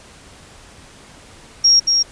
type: tone with echo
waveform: sine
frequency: 5588 Hz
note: F8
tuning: in tune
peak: -8 dBFS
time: 1.64-1.8 s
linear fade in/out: 10 ms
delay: 230 ms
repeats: 1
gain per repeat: -4 dB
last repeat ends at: 2.03 s
effects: pink hiss -43 dBFS RMS until 2.11 s + resampled to 22050 Hz